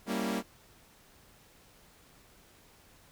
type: chord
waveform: sawtooth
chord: G diminished seventh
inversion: none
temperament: equal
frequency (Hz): 196 / 233.1 / 277.2 / 329.6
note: G3 / Bb3 / Db4 / Fb4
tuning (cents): 0 / 0 / 0 / 0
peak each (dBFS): -31 / -30 / -35 / -36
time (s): 0.06-0.43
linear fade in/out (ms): 50
effects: pink hiss -60 dBFS RMS until 3.11 s